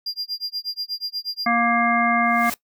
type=tone with tremolo; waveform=triangle; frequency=4800 Hz; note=D8; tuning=37 cents sharp; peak=-21 dBFS; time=0.06-1.48 s; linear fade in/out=5 ms; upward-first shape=sine; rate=8.3 Hz; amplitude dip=100%
type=harmonic tone; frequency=235 Hz; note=A#3; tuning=14 cents sharp; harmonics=1 / 3 / 5 / 7 / 9; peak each=-23 / -22 / -22 / -27 / -23 dBFS; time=1.46-2.5 s; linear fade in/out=5 ms
type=noise with exponential growth; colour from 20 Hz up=white; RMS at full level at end=-27 dBFS; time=2.22-2.54 s; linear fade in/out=1 ms; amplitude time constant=68 ms
effects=noise-tail reverb RT60 0.1 s tail -20 dB re dry